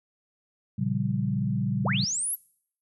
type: chord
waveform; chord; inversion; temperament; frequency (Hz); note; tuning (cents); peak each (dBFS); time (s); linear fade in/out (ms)
sine; G half-diminished seventh; first; equal; 116.54 / 138.59 / 174.61 / 196; Bb2 / Db3 / F3 / G3; 0 / 0 / 0 / 0; -30 / -29 / -33 / -29; 0.78-2.05; 10
type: linear sweep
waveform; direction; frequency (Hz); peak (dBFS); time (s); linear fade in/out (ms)
sine; up; 155.56 to 11920; -26; 1.84-2.36; 20
effects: noise-tail reverb RT60 0.6 s tail -23 dB re dry